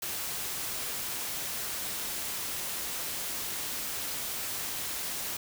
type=noise; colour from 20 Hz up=white; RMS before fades=-35 dBFS; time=0.02-5.37 s; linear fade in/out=5 ms; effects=none